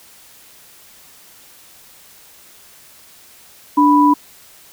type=tone pair together; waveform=sine; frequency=293.7 / 987.8 Hz; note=D4 / B5; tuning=0 / 0 cents; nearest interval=octave + major sixth; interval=2100 cents; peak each=-11 dBFS; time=3.77-4.14 s; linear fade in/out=10 ms; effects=white hiss -45 dBFS RMS until 4.72 s